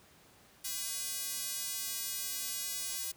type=tone with high-pass filter; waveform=square; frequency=224.9 Hz; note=A3; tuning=38 cents sharp; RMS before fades=-38 dBFS; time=0.64-3.12 s; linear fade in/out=10 ms; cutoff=6000 Hz; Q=0.58; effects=pink hiss -61 dBFS RMS until 3.16 s + high-pass 80 Hz 12 dB/octave